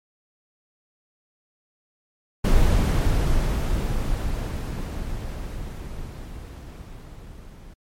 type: noise with level ramp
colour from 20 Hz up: brown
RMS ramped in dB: -17 to -42 dBFS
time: 2.44-7.74 s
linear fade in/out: 10 ms
effects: MP3 64 kbps